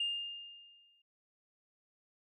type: tone with exponential decay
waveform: sine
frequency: 2815 Hz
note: F7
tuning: 13 cents sharp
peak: -29 dBFS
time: 0-1.02 s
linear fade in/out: 5 ms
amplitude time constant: 220 ms
effects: tanh soft clip ceiling -27 dBFS